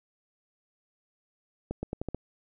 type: accelerating click train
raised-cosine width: 2 ms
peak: -19 dBFS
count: 6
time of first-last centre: 1.71-2.146 s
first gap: 120 ms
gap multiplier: 0.84
effects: none